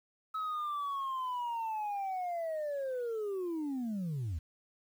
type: linear sweep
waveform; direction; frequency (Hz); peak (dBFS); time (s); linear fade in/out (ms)
sine; down; 1293 to 72.4; -31; 0.34-4.39; 10
effects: tanh soft clip ceiling -32 dBFS + 10-bit